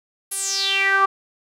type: tone with band-pass filter sweep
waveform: sawtooth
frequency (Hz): 391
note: G4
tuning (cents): -4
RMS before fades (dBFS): -20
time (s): 0.31-1.06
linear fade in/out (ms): 10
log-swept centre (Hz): 11000 to 1100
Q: 6.2
effects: none